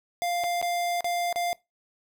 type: tone with dropouts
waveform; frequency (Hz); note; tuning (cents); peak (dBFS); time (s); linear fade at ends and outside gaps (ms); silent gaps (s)
square; 698.5; F5; 0; -26; 0.22-1.53; 0; 0.437-0.441 / 0.615-0.626 / 1.007-1.044 / 1.327-1.359
effects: noise-tail reverb RT60 0.2 s tail -21 dB re dry